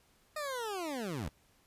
20% pulse linear sweep, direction down, 622.3 to 61.7 Hz, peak -31 dBFS, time 0.36-1.29 s, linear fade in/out 5 ms, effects pink hiss -68 dBFS RMS until 1.66 s + resampled to 32000 Hz

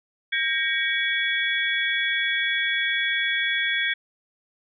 sine tone cluster, 1602 / 1879 / 2261 / 3376 Hz, G6 / A#6 / C#7 / G#7, +37 / +13 / +34 / +28 cents, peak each -27 dBFS, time 0.32-3.94 s, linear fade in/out 10 ms, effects none

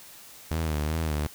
sawtooth tone with vibrato, 77.78 Hz, D#2, in tune, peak -22 dBFS, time 0.51-1.27 s, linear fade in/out 0 ms, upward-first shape sine, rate 2.6 Hz, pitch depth 82 cents each way, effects white hiss -48 dBFS RMS until 1.34 s

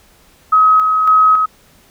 sine tone with tremolo, 1272 Hz, D#6, 38 cents sharp, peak -6 dBFS, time 0.52-1.46 s, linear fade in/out 10 ms, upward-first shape square, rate 1.8 Hz, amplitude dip 40%, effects pink hiss -49 dBFS RMS until 1.9 s

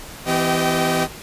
sawtooth tone cluster, 165 / 254.9 / 388.9 / 622 / 772 Hz, E3 / C4 / G4 / D#5 / G5, +2 / -45 / -14 / -1 / -27 cents, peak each -20 dBFS, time 0.25-1.08 s, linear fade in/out 50 ms, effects pink hiss -37 dBFS RMS until 1.22 s + resampled to 32000 Hz

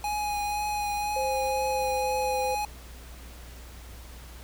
square tone with vibrato, 831 Hz, G#5, 1 cent sharp, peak -28 dBFS, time 0.04-2.65 s, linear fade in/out 2 ms, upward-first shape triangle, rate 2 Hz, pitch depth 18 cents each way
sine tone with pitch glide, 523.3 to 513.7 Hz, C5 to C5, 0 to -32 cents, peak -28 dBFS, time 1.16-2.55 s, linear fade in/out 5 ms, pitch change -32 cents, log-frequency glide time 1.49-2.09 s
effects added 60 Hz sine -43 dBFS peak until 4.43 s + pink hiss -49 dBFS RMS until 4.43 s

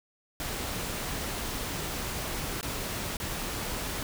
pink noise with dropouts, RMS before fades -34 dBFS, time 0.4-4.03 s, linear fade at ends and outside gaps 1 ms, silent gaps 2.611-2.629 / 3.169-3.2 s, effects none

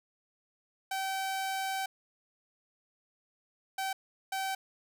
sawtooth tone bursts at uneven times, 770 Hz, G5, 31 cents flat, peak -28 dBFS, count 3, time 0.91-1.86 / 3.78-3.93 / 4.32-4.55 s, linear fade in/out 5 ms, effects none

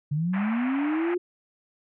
sine linear sweep, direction up, 141.1 to 360.9 Hz, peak -23 dBFS, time 0.11-1.18 s, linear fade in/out 10 ms
pink band-pass noise, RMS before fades -36 dBFS, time 0.33-1.15 s, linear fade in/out 10 ms, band 660 to 2500 Hz, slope 48 dB/octave
effects none

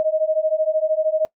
sine beating tone pair, 620 / 633 Hz, D#5 / D#5, -6 / +30 cents, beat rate 13 Hz, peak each -20 dBFS, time 0-1.25 s, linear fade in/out 0 ms, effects noise-tail reverb RT60 0.1 s tail -21 dB re dry

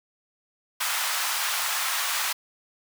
pink high-pass noise, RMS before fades -27 dBFS, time 0.8-2.33 s, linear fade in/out 10 ms, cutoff 910 Hz, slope 24 dB/octave, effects none

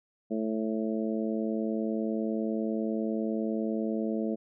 harmonic tone, 110 Hz, A2, in tune, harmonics 2 / 3 / 4 / 5 / 6, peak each -30 / -34 / -36 / -38 / -40 dBFS, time 0.3-4.36 s, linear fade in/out 20 ms, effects none

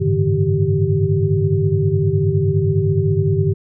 sine tone cluster, 96.4 / 106.1 / 142.7 / 157.1 / 388.7 Hz, G2 / G#2 / D3 / D#3 / G4, -28 / +38 / -49 / +17 / -15 cents, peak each -20 dBFS, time 0-3.54 s, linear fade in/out 20 ms, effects none

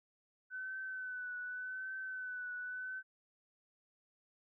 sine tone with vibrato, 1508 Hz, F#6, 32 cents sharp, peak -40 dBFS, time 0.5-3.03 s, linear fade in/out 50 ms, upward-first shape triangle, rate 0.86 Hz, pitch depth 40 cents each way, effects none

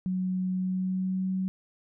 sine tone with pitch glide, 185 to 188.02 Hz, F#3 to F#3, 0 to +28 cents, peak -26 dBFS, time 0.06-1.48 s, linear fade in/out 0 ms, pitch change +28 cents, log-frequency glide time 0.54-1.31 s, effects none

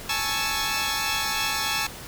10% pulse chord, A major seventh, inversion third, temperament equal, 830.6 / 880 / 1108.7 / 1318.5 Hz, G#5 / A5 / C#6 / E6, 0 / 0 / 0 / 0 cents, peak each -22 / -21 / -22 / -22 dBFS, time 0.09-1.87 s, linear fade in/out 5 ms, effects pink hiss -39 dBFS RMS until 2.07 s

